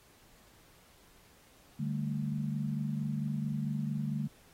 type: chord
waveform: sine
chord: D suspended fourth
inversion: none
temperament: just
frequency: 146.83 / 195.78 / 220.2 Hz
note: D3 / G3 / A3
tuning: 0 / -2 / +2 cents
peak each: -34 / -38 / -36 dBFS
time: 1.79-4.28 s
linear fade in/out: 10 ms
effects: pink hiss -62 dBFS RMS until 4.53 s + AAC 48 kbps